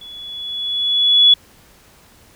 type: tone with level ramp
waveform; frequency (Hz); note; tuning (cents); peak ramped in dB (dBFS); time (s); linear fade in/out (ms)
sine; 3401; G#7; +40; -34 to -5; 0.01-1.34; 5
effects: pink hiss -49 dBFS RMS until 2.35 s